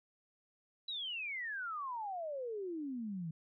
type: exponential sweep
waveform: sine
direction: down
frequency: 3978 to 155.56 Hz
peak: -38 dBFS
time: 0.88-3.31 s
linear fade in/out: 5 ms
effects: none